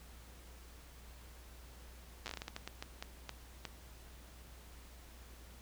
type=slowing click train; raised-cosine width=0.2 ms; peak=-24 dBFS; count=15; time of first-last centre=2.26-3.653 s; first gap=8 ms; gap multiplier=1.34; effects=added 60 Hz sine -54 dBFS peak until 5.61 s + pink hiss -59 dBFS RMS until 5.61 s